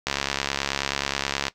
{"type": "click train", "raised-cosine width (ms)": 0.2, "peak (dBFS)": -6, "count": 99, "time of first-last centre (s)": [0.07, 1.482], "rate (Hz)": 69.4, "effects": ["noise-tail reverb RT60 0.1 s tail -17 dB re dry"]}